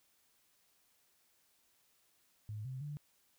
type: tone with pitch steps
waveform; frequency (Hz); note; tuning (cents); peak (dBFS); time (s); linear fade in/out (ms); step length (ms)
sine; 106.3 / 130.5 / 147; G#2 / C3 / D3; +41 / -4 / +2; -40; 2.49-2.97; 0; 160
effects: white hiss -73 dBFS RMS until 3.38 s